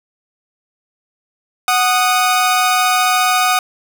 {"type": "tone pair together", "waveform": "sawtooth", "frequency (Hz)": [740, 1238.1], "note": ["F#5", "D#6"], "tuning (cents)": [0, -9], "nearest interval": "major sixth", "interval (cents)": 891, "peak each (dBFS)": -11, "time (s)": [1.68, 3.59], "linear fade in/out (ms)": 2, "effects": []}